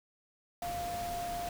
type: tone in noise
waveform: sine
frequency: 698.5 Hz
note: F5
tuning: in tune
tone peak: -35 dBFS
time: 0.62-1.49 s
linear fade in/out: 2 ms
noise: pink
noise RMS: -43 dBFS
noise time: 0.62-1.49 s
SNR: +5 dB
effects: none